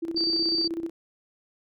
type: tone with tremolo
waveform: sine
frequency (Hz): 332.2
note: E4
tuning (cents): +13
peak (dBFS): -26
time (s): 0.02-0.9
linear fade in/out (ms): 10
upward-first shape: square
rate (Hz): 16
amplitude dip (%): 65
type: tone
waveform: sine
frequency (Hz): 4631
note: D8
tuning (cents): -25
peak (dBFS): -23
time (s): 0.16-0.68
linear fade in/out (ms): 10
effects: none